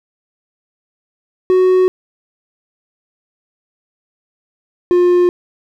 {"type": "tone pair in turn", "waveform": "triangle", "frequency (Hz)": [370, 355.3], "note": ["F#4", "F4"], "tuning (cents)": [0, 30], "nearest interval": "minor second", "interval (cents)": 70, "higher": "first", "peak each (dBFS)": -6, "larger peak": "neither", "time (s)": [[1.5, 1.88], [4.91, 5.29]], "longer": "neither", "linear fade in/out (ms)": 0, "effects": []}